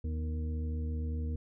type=harmonic tone with a mistuned harmonic; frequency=77.78 Hz; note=D#2; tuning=in tune; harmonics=1 / 2 / 3 / 4 / 6; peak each=-32 / -47 / -42 / -51 / -49 dBFS; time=0.04-1.36 s; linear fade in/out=5 ms; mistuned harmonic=3; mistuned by=+54 cents; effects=none